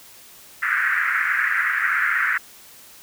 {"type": "band-pass noise", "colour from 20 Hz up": "pink", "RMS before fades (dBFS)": -21, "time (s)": [0.62, 2.38], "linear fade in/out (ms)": 10, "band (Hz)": [1400, 2000], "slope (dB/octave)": 48, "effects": ["white hiss -46 dBFS RMS until 3.02 s"]}